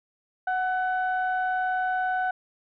sine tone pair together, 740.5 / 1500 Hz, F#5 / F#6, +1 / +23 cents, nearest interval octave, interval 1222 cents, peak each -24 / -28 dBFS, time 0.47-2.31 s, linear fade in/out 5 ms, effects tanh soft clip ceiling -17 dBFS

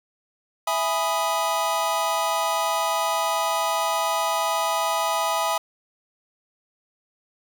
square chord, E major seventh, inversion none, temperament equal, 659.3 / 830.6 / 987.8 / 1244.5 Hz, E5 / G#5 / B5 / D#6, 0 / 0 / 0 / 0 cents, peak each -28 dBFS, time 0.67-5.58 s, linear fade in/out 5 ms, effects 8-bit

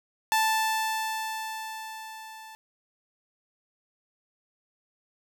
sawtooth tone with level ramp, 880 Hz, A5, in tune, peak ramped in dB -17 to -40 dBFS, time 0.32-2.55 s, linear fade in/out 0 ms, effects none

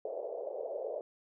white band-pass noise, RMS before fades -39 dBFS, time 0.05-1.01 s, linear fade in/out 2 ms, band 450 to 620 Hz, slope 48 dB/octave, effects none

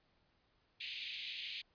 pink band-pass noise, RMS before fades -45 dBFS, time 0.8-1.62 s, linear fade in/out 10 ms, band 2300 to 4300 Hz, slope 48 dB/octave, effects pink hiss -75 dBFS RMS until 1.74 s + resampled to 11025 Hz

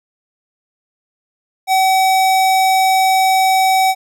square tone, 760 Hz, F#5, 46 cents sharp, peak -11 dBFS, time 1.67-3.95 s, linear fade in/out 50 ms, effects none

